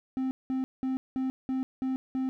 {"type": "tone bursts", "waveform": "triangle", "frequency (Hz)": 261.6, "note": "C4", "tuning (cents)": 0, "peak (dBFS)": -25, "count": 7, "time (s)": [0.17, 2.29], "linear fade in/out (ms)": 0, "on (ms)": 140, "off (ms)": 190, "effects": []}